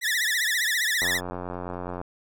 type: tone with vibrato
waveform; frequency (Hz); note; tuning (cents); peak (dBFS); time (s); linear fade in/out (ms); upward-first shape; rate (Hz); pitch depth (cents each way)
sawtooth; 1845; A#6; -18; -19; 0.01-1.21; 50; triangle; 15; 180
type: click train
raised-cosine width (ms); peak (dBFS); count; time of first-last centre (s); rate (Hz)
1; -19; 90; 1.02-2.014; 89.5
effects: none